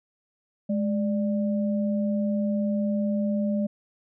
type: tone pair together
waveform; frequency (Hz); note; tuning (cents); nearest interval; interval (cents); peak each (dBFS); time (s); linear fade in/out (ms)
sine; 208.7 / 590.3; G#3 / D5; +9 / +9; octave + tritone; 1800; -23 / -31; 0.69-3.67; 10
effects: none